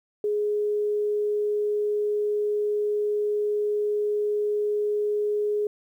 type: tone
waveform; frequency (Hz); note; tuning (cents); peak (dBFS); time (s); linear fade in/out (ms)
sine; 417.5; G#4; +9; -22; 0.24-5.67; 2
effects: 10-bit